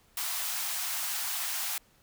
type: high-pass noise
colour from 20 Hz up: white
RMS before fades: -33 dBFS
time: 0.17-1.78 s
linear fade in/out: 2 ms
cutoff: 670 Hz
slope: 96 dB/octave
effects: pink hiss -64 dBFS RMS until 2.02 s